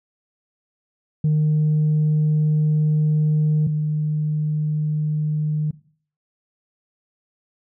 sine tone pair in turn, 152.9 / 152.34 Hz, D#3 / D#3, -30 / -36 cents, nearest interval unison, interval 6 cents, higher first, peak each -13 / -18 dBFS, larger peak first, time 1.24-3.67 / 3.67-5.71 s, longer first, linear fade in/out 5 ms, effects noise-tail reverb RT60 0.5 s tail -19 dB re dry + tanh soft clip ceiling -13 dBFS

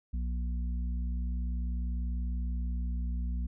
harmonic tone, 60.4 Hz, B1, 38 cents flat, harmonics 1 / 3 / 4, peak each -30 / -43 / -46 dBFS, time 0.13-3.47 s, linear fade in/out 10 ms, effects none

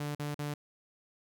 sawtooth tone bursts, 146.83 Hz, D3, in tune, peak -30 dBFS, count 3, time 0-0.54 s, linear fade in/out 5 ms, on 150 ms, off 45 ms, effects none

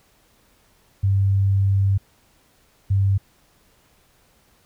sine tone bursts at uneven times, 98 Hz, G2, in tune, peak -15 dBFS, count 2, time 1.03-1.98 / 2.9-3.18 s, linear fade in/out 10 ms, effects pink hiss -59 dBFS RMS until 4.65 s

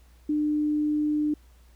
sine tone, 299.9 Hz, D4, 36 cents sharp, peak -22 dBFS, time 0.29-1.34 s, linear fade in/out 5 ms, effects added 60 Hz sine -52 dBFS peak until 1.75 s + pink hiss -63 dBFS RMS until 1.75 s

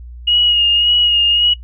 sine tone with vibrato, 2874 Hz, F7, 49 cents sharp, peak -10 dBFS, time 0.27-1.54 s, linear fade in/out 10 ms, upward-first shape sine, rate 1.8 Hz, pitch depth 28 cents each way, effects noise-tail reverb RT60 0.1 s tail -18 dB re dry + added 60 Hz sine -30 dBFS peak until 1.63 s

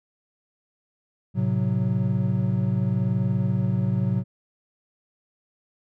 triangle chord, F# diminished, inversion first, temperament equal, 110 / 130.81 / 185 Hz, A2 / C3 / F#3, 0 / 0 / 0 cents, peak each -23 dBFS, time 1.34-4.24 s, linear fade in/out 50 ms, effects none

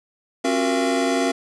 square tone cluster, 269.1 / 359.4 / 379.8 / 469.4 / 679 Hz, C4 / F4 / F#4 / A#4 / F5, +49 / +50 / +45 / +12 / -49 cents, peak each -23 / -28 / -30 / -27 / -25 dBFS, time 0.44-1.32 s, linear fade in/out 10 ms, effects resampled to 22050 Hz + 8-bit

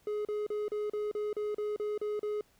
triangle tone bursts, 420 Hz, G#4, 19 cents sharp, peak -29 dBFS, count 11, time 0.07-2.41 s, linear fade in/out 2 ms, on 180 ms, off 36 ms, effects pink hiss -67 dBFS RMS until 2.59 s

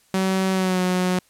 sawtooth tone with pitch glide, 189.6 to 182.51 Hz, F#3 to F#3, +43 to -23 cents, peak -15 dBFS, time 0.14-1.19 s, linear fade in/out 2 ms, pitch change -66 cents, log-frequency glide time 0.52-0.81 s, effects white hiss -59 dBFS RMS until 1.29 s + low-pass 12000 Hz 12 dB/octave

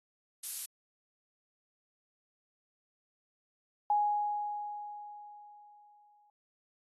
violet noise, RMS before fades -35 dBFS, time 0.43-0.66 s, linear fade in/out 5 ms
sine tone with exponential decay, 830.6 Hz, G#5, in tune, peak -24 dBFS, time 3.9-6.3 s, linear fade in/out 2 ms, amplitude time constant 520 ms
effects AAC 32 kbps

